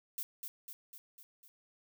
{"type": "noise with echo", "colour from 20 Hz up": "violet", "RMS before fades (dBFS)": -39, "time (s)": [0.18, 0.23], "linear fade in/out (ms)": 0, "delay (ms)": 250, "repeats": 5, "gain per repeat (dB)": -4, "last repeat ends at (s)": 1.48, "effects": []}